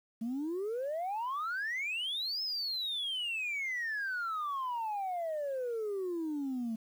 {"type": "exponential two-way sweep", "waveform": "sine", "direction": "up then down", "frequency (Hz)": [219, 5240, 219], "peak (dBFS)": -31, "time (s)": [0.21, 6.76], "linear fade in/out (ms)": 10, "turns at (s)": 2.42, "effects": ["tanh soft clip ceiling -31 dBFS", "10-bit"]}